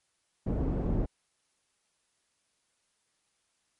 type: low-pass noise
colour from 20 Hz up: pink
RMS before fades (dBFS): -29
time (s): 0.46-1.06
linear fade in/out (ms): 10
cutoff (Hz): 370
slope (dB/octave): 12
effects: white hiss -75 dBFS RMS until 3.79 s + MP3 48 kbps